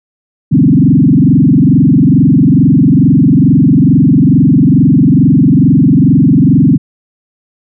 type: tone with frequency modulation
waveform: sine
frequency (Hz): 208.2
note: G#3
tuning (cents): +5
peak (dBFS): -3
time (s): 0.51-6.78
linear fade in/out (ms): 20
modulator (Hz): 22.3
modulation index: 3.5
effects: none